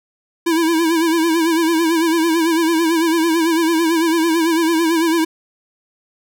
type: tone with vibrato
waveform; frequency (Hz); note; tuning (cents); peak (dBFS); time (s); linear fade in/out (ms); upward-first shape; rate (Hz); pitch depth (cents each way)
square; 328.6; E4; -5; -14; 0.46-5.25; 10; sine; 9; 71
effects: none